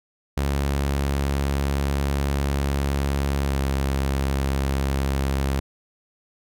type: tone with pitch glide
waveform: sawtooth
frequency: 69.7 to 68.11 Hz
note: C#2 to C#2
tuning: +10 to -30 cents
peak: -17 dBFS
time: 0.37-5.6 s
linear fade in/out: 5 ms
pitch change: -40 cents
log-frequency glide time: 3.43-3.55 s
effects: none